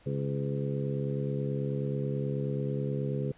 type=harmonic tone with a mistuned harmonic; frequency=69.3 Hz; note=C#2; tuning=in tune; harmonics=2 / 3 / 4 / 5 / 6 / 7; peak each=-31 / -37 / -41 / -42 / -37 / -39 dBFS; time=0.06-3.32 s; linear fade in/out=5 ms; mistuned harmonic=7; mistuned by=+64 cents; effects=pink hiss -60 dBFS RMS until 3.37 s + resampled to 8000 Hz